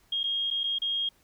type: tone with dropouts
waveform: sine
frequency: 3250 Hz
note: G#7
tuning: 38 cents flat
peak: -26 dBFS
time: 0.12-1.09 s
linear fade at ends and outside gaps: 5 ms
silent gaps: 0.233-0.239 / 0.504-0.51 / 0.635-0.639 / 0.786-0.818 s
effects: pink hiss -64 dBFS RMS until 1.23 s